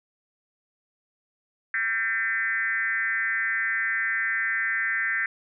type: tone with frequency modulation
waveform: sine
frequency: 1800 Hz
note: A6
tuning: 39 cents sharp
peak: -23 dBFS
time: 1.74-5.26 s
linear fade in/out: 2 ms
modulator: 220 Hz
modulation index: 1.3
effects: none